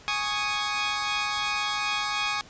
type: chord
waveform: 15% pulse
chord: Ab suspended fourth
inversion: none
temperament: equal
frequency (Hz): 830.6 / 1108.7 / 1244.5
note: Ab5 / Db6 / Eb6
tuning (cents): 0 / 0 / 0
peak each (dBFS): -24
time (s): 0.08-2.41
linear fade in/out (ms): 0
effects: pink hiss -50 dBFS RMS until 2.49 s + resampled to 16000 Hz